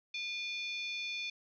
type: harmonic tone with a mistuned harmonic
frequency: 880 Hz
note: A5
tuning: in tune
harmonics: 3 / 4 / 5 / 6 / 7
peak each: -38 / -42 / -47 / -53 / -55 dBFS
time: 0.14-1.3 s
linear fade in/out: 5 ms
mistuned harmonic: 3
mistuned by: -140 cents
effects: none